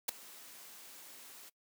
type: noise with ADSR envelope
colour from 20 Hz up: white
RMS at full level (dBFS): -30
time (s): 0.08-1.5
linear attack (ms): 11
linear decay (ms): 5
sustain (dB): -23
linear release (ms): 17
effects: noise-tail reverb RT60 0.1 s tail -22 dB re dry + high-pass 200 Hz 12 dB/octave